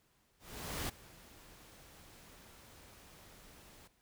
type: noise with ADSR envelope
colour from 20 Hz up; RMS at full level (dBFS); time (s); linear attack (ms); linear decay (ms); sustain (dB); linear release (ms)
pink; -38; 0.39-3.88; 500; 10; -20; 12
effects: pink hiss -73 dBFS RMS until 4.01 s